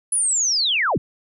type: linear sweep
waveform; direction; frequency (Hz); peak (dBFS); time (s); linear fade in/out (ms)
sine; down; 10170 to 55; -17; 0.12-0.98; 5
effects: none